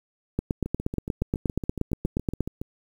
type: two click trains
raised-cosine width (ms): 3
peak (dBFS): -18 / -11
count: 15 / 18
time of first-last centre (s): 0.66-2.615 / 0.39-2.407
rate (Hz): 7.16 / 8.43
effects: 8-bit